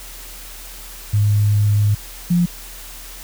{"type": "tone pair in turn", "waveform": "sine", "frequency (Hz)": [103.83, 174.62], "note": ["G#2", "F3"], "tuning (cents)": [0, 0], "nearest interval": "major sixth", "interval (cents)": 900, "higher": "second", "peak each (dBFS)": -12, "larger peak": "neither", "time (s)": [[1.13, 1.95], [2.3, 2.46]], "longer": "first", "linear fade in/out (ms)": 10, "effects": ["added 40 Hz sine -37 dBFS peak until 3.23 s", "white hiss -37 dBFS RMS until 3.23 s"]}